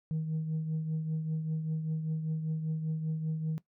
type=tone with tremolo; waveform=sine; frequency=158 Hz; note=D#3; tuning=27 cents sharp; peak=-26 dBFS; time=0.11-3.58 s; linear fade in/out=0 ms; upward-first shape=triangle; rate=5.1 Hz; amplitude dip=60%; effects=noise-tail reverb RT60 0.1 s tail -18 dB re dry + tanh soft clip ceiling -27 dBFS